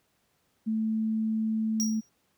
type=tone; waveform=sine; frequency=220 Hz; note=A3; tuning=in tune; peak=-25 dBFS; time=0.66-2.01 s; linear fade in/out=20 ms
type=tone with exponential decay; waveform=square; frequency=5690 Hz; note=F8; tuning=31 cents sharp; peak=-26 dBFS; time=1.8-2.09 s; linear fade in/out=0 ms; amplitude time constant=61 ms
effects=pink hiss -71 dBFS RMS until 2.37 s + high-pass 80 Hz 12 dB/octave